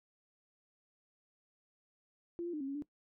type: tone with pitch steps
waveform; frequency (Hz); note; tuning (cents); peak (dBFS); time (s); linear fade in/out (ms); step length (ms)
sine; 343.4 / 347.3 / 302 / 270.1 / 277.3 / 292.7; F4 / F4 / D4 / C#4 / C#4 / D4; -29 / -10 / +48 / -45 / +1 / -6; -36; 2.39-2.822; 0; 72
effects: noise-tail reverb RT60 0.1 s tail -19 dB re dry